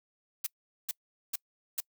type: noise bursts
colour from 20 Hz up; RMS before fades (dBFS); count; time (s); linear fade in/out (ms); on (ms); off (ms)
blue; -32; 4; 0.44-1.804; 5; 26; 420
effects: noise-tail reverb RT60 0.1 s tail -26 dB re dry